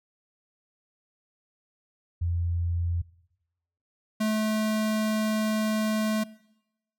sine / square tone pair in turn, 85.8 / 216.2 Hz, F2 / A3, -30 / -30 cents, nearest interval octave + major third, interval 1600 cents, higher second, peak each -24 dBFS, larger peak neither, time 2.21-3.02 / 4.2-6.24 s, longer second, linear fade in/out 10 ms, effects noise-tail reverb RT60 0.9 s tail -22 dB re dry

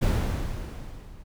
brown noise with level ramp, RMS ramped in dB -20 to -47 dBFS, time 0.01-1.24 s, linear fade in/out 20 ms, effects none

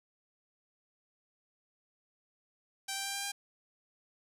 5% pulse tone with pitch steps, 781 / 786 / 791 / 796 / 801.1 Hz, G5 / G5 / G5 / G5 / G5, -7 / +4 / +15 / +26 / +37 cents, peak -23 dBFS, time 2.88-3.32 s, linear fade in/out 10 ms, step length 88 ms, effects none

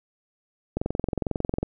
click train, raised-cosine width 2 ms, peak -12 dBFS, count 20, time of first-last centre 0.77-1.63 s, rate 22.1 Hz, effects none

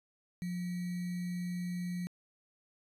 sine tone with sample-and-hold, 177.8 Hz, F3, 31 cents sharp, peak -34 dBFS, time 0.42-2.07 s, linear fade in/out 0 ms, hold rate 2100 Hz, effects resampled to 32000 Hz

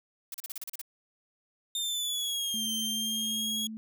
blue noise bursts, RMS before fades -38 dBFS, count 9, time 0.32-0.815 s, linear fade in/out 2 ms, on 23 ms, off 36 ms
sawtooth exponential two-way sweep, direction down then up, 3634 to 3126 to 3329 Hz, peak -27 dBFS, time 1.75-3.67 s, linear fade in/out 2 ms, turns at 2.72 s
sine tone, 220 Hz, A3, in tune, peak -37 dBFS, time 2.54-3.77 s, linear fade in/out 0 ms
effects none

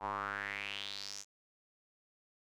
square tone with band-pass filter sweep, 50.2 Hz, G1, 42 cents sharp, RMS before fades -41 dBFS, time 0-1.25 s, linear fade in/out 50 ms, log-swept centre 880 to 6600 Hz, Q 4.6, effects none

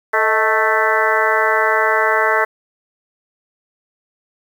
harmonic tone with a mistuned harmonic, 220 Hz, A3, in tune, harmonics 2 / 3 / 4 / 5 / 6 / 7 / 8 / 9, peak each -21 / -21 / -21 / -21 / -21 / -21 / -21 / -21 dBFS, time 0.13-2.45 s, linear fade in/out 10 ms, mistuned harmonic 3, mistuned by -59 cents, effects 7-bit

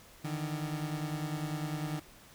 30% pulse beating tone pair, 149.7 / 159.7 Hz, D3 / D#3, +33 / +45 cents, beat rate 10 Hz, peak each -33 / -36 dBFS, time 0.24-2 s, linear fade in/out 10 ms, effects pink hiss -56 dBFS RMS until 2.34 s

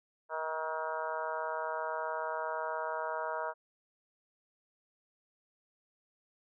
harmonic tone with a mistuned harmonic, 158.5 Hz, D#3, 32 cents sharp, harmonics 3 / 4 / 5 / 6 / 7 / 8 / 9 / 10, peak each -43 / -38 / -47 / -38 / -45 / -44 / -43 / -48 dBFS, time 0.29-3.54 s, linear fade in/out 50 ms, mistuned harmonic 8, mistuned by +17 cents, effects none

